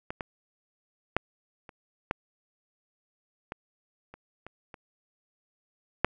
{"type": "clicks", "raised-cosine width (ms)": 0.5, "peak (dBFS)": [-19, -18, -8, -30, -12, -20, -30, -27, -28, -6], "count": 10, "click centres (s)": [0.105, 0.208, 1.166, 1.692, 2.111, 3.521, 4.14, 4.466, 4.742, 6.046], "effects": []}